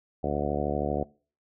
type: harmonic tone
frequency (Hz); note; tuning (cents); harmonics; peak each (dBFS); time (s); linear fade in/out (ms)
72.9; D2; -12; 1 / 2 / 3 / 4 / 5 / 6 / 7 / 8 / 9 / 10; -35 / -35 / -35 / -35 / -35 / -35 / -35 / -35 / -35 / -35; 0.23-1.04; 10
effects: noise-tail reverb RT60 0.4 s tail -23 dB re dry